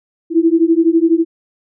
sine beating tone pair, 324.4 / 336.4 Hz, E4 / E4, -28 / +35 cents, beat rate 12 Hz, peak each -12 dBFS, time 0.3-1.25 s, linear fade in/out 50 ms, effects none

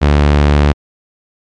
sawtooth tone, 73 Hz, D2, 10 cents flat, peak -3 dBFS, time 0.01-0.73 s, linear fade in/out 20 ms, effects low-pass 4000 Hz 12 dB/octave + MP3 96 kbps

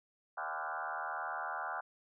sine tone with frequency modulation, 1095 Hz, C#6, 22 cents flat, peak -36 dBFS, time 0.37-1.81 s, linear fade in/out 10 ms, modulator 77.9 Hz, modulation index 5.5, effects none

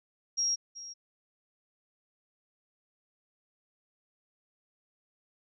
sine tone with echo, 5610 Hz, F8, 7 cents sharp, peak -26 dBFS, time 0.37-0.56 s, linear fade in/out 20 ms, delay 380 ms, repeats 1, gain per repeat -15 dB, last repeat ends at 0.94 s, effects none

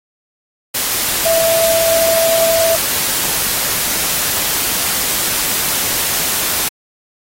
sine tone in noise, 659.3 Hz, E5, in tune, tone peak -12 dBFS, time 1.25-2.76 s, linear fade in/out 10 ms, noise white, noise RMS -17 dBFS, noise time 0.74-6.69 s, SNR +2 dB, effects AAC 48 kbps

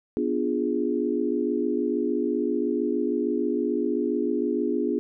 sine chord, B diminished seventh, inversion none, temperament equal, 246.9 / 293.7 / 349.2 / 415.3 Hz, B3 / D4 / F4 / Ab4, 0 / 0 / 0 / 0 cents, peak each -28 dBFS, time 0.17-4.99 s, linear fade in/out 0 ms, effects none

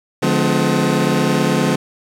25% pulse chord, D diminished seventh, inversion none, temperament just, 146.83 / 176.2 / 211.4 / 253.7 Hz, D3 / F3 / Ab3 / Cb4, 0 / +16 / +31 / +47 cents, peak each -16 dBFS, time 0.22-1.76 s, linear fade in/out 10 ms, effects low-pass 11000 Hz 12 dB/octave + 7-bit

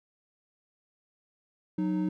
triangle tone pair together, 183.7 / 308.5 Hz, F#3 / D#4, -12 / -15 cents, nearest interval major sixth, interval 897 cents, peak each -27 dBFS, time 1.78-2.09 s, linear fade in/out 5 ms, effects none

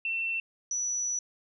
sine tone pair in turn, 2694 / 5913 Hz, E7 / F#8, +37 / -2 cents, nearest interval octave + major second, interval 1361 cents, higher second, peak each -28 dBFS, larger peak neither, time 0.05-0.4 / 0.71-1.19 s, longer second, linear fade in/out 2 ms, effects none

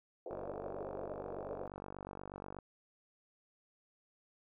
white band-pass noise, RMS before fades -45 dBFS, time 0.26-1.67 s, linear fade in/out 0 ms, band 350 to 680 Hz, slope 48 dB/octave
click train, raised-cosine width 1 ms, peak -31 dBFS, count 111, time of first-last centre 0.31-2.587 s, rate 48.3 Hz
effects none

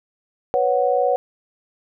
sine chord, B suspended second, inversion none, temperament equal, 493.9 / 554.4 / 740 Hz, B4 / C#5 / F#5, 0 / 0 / 0 cents, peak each -20 dBFS, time 0.54-1.16 s, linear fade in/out 0 ms, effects none

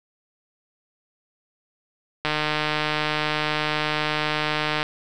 click train, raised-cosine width 0.3 ms, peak -7 dBFS, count 393, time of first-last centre 2.25-4.829 s, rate 152 Hz, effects none

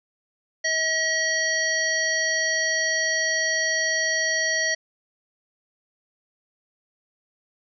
harmonic tone, 638 Hz, D#5, 43 cents sharp, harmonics 1 / 3 / 5 / 7 / 9, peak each -30 / -23 / -36 / -29 / -28 dBFS, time 0.64-4.75 s, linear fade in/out 10 ms, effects none

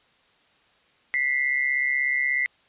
sine tone pair together, 1975.5 / 2112 Hz, B6 / C7, 0 / +16 cents, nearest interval minor second, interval 116 cents, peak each -23 / -25 dBFS, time 1.14-2.46 s, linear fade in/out 0 ms, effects white hiss -61 dBFS RMS until 2.68 s + resampled to 8000 Hz

